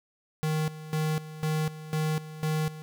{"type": "tone with tremolo", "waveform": "square", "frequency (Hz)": 155.56, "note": "D#3", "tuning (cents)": 0, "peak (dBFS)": -26, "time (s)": [0.43, 2.82], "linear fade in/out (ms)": 0, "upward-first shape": "square", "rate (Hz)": 2, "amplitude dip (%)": 80, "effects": []}